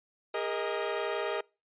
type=tone cluster; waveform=sawtooth; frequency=407.7 / 466.9 / 627 Hz; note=G#4 / A#4 / D#5; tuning=-32 / +3 / +13 cents; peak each=-31 dBFS; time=0.34-1.41 s; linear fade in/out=5 ms; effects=noise-tail reverb RT60 0.3 s tail -26 dB re dry + resampled to 8000 Hz